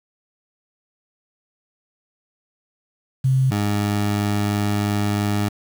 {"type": "tone pair in turn", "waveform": ["sine", "20% pulse"], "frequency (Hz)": [131.6, 103.02], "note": ["C3", "G#2"], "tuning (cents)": [10, -13], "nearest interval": "major third", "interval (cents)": 423, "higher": "first", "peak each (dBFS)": -14, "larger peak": "neither", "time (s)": [[3.24, 3.51], [3.51, 5.49]], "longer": "second", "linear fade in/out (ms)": 10, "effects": ["7-bit"]}